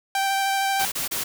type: tone with vibrato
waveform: sawtooth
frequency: 782 Hz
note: G5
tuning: 4 cents flat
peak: -17 dBFS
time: 0.15-0.85 s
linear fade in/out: 2 ms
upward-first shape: square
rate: 13 Hz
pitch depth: 9 cents each way
type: noise bursts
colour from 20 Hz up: white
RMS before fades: -27 dBFS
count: 3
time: 0.79-1.24 s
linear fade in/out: 10 ms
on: 130 ms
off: 30 ms
effects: none